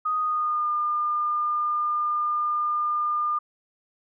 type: tone with pitch glide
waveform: sine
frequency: 1244.5 to 1206.3 Hz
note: D#6 to D6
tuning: 0 to +46 cents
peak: -22 dBFS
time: 0.05-3.39 s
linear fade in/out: 10 ms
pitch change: -54 cents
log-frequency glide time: 0.19-0.71 s
effects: none